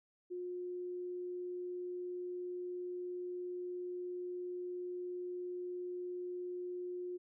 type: tone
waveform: sine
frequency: 358.3 Hz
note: F4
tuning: 44 cents sharp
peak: -39 dBFS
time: 0.3-7.18 s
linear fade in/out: 20 ms
effects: none